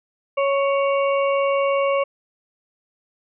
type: harmonic tone with a mistuned harmonic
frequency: 554.4 Hz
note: C#5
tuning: in tune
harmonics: 1 / 2 / 4 / 5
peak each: -18 / -24 / -30 / -32 dBFS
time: 0.37-2.04 s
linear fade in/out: 10 ms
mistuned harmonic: 4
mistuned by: +18 cents
effects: none